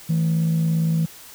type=tone pair together; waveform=sine; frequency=162.48 / 220 Hz; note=E3 / A3; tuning=-25 / 0 cents; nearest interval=perfect fourth; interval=525 cents; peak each=-16 / -28 dBFS; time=0.09-1.06 s; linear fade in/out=10 ms; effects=tanh soft clip ceiling -14 dBFS + white hiss -43 dBFS RMS until 1.34 s